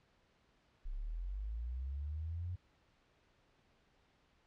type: linear sweep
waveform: sine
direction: up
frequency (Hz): 30.87 to 91.1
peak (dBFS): -38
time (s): 0.85-2.56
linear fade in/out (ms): 10
effects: pink hiss -72 dBFS RMS until 4.46 s + low-pass 4000 Hz 12 dB/octave